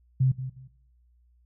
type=tone with echo; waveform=sine; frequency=130.81 Hz; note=C3; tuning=in tune; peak=-18 dBFS; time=0.2-0.32 s; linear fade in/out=10 ms; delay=180 ms; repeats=2; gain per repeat=-13 dB; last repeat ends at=0.68 s; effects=noise-tail reverb RT60 0.8 s tail -21 dB re dry + added 60 Hz sine -59 dBFS peak until 1.45 s